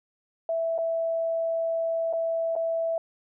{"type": "tone with dropouts", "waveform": "sine", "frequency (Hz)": 659.3, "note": "E5", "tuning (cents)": 0, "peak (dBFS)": -24, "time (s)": [0.49, 2.98], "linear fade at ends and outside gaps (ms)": 2, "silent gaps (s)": [[0.78, 0.786], [2.128, 2.134], [2.554, 2.562]], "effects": []}